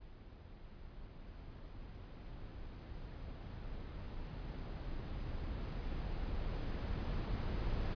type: noise with level ramp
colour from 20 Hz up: brown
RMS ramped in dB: -54 to -36 dBFS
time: 0-7.95 s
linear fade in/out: 20 ms
effects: resampled to 11025 Hz